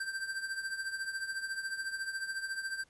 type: tone with tremolo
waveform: square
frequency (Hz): 1568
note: G6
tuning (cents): 0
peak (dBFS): -33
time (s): 0-2.84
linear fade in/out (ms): 5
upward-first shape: triangle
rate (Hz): 14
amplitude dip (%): 75
effects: pink hiss -68 dBFS RMS until 2.89 s + resampled to 24000 Hz